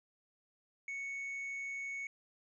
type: tone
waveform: triangle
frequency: 2217 Hz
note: C#7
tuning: in tune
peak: -37 dBFS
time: 0.88-2.07 s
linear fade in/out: 2 ms
effects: resampled to 22050 Hz